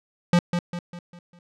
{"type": "tone with echo", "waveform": "square", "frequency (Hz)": 174.61, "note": "F3", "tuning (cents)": 0, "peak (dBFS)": -15, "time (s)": [0.33, 0.39], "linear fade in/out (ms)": 2, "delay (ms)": 200, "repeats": 5, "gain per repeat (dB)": -7, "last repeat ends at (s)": 1.39, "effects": ["low-pass 6000 Hz 12 dB/octave"]}